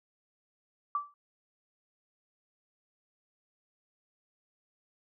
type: tone with exponential decay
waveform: sine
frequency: 1162 Hz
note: D6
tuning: 19 cents flat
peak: -25 dBFS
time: 0.95-1.14 s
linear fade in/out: 2 ms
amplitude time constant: 40 ms
effects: none